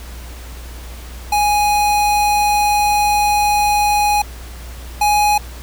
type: tone pair in turn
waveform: square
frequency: 830 / 833.2 Hz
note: G#5 / G#5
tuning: -1 / +5 cents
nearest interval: unison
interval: 6 cents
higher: second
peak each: -13 / -12 dBFS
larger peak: second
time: 1.32-4.22 / 5.01-5.38 s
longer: first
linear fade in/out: 5 ms
effects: added 60 Hz sine -30 dBFS peak until 5.62 s + pink hiss -38 dBFS RMS until 5.62 s